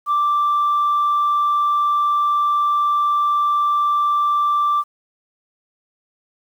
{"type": "tone", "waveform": "sine", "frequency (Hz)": 1174, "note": "D6", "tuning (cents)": -1, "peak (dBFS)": -13, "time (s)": [0.06, 4.84], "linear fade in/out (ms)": 50, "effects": ["tanh soft clip ceiling -12 dBFS", "8-bit"]}